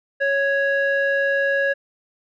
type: tone with low-pass filter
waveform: square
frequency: 554.4 Hz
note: C#5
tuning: in tune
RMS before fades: -20 dBFS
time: 0.2-1.74 s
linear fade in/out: 20 ms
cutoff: 1900 Hz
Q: 5.4
effects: none